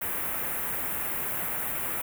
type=band-stop noise; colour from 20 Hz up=white; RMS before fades=-31 dBFS; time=0.01-2.02 s; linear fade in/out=10 ms; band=2300 to 11000 Hz; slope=24 dB/octave; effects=none